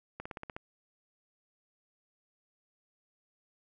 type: slowing click train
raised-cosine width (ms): 0.5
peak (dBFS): -25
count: 7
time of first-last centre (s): 0.2-0.565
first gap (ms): 55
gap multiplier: 1.04
effects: none